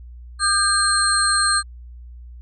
sine tone cluster, 1212 / 1591 / 4197 / 8450 Hz, D#6 / G6 / C8 / C9, -46 / +25 / +5 / +16 cents, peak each -21 dBFS, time 0.39-1.63 s, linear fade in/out 50 ms, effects added 60 Hz sine -36 dBFS peak until 2.41 s

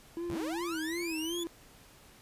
triangle tone with vibrato, 330 Hz, E4, 2 cents sharp, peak -32 dBFS, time 0.17-1.47 s, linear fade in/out 0 ms, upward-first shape sine, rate 2.7 Hz, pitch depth 88 cents each way
sawtooth linear sweep, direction up, 30.21 to 3504 Hz, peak -34 dBFS, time 0.29-1.44 s, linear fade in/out 10 ms
effects pink hiss -57 dBFS RMS until 2.21 s + resampled to 32000 Hz

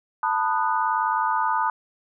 sine chord, B dominant seventh, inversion third, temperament just, 889 / 987.8 / 1234.7 / 1481.6 Hz, A5 / B5 / D#6 / F#6, +18 / 0 / -14 / +2 cents, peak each -24 / -25 / -26 / -30 dBFS, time 0.23-1.7 s, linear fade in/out 2 ms, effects none

